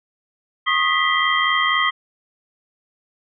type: tone cluster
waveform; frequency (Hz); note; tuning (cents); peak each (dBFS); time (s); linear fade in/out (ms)
sine; 1091 / 1244 / 1954 / 2038 / 3180; C#6 / D#6 / B6 / C7 / G7; -28 / -1 / -19 / -46 / +24; -23 / -21 / -21 / -24 / -23; 0.66-1.91; 20
effects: none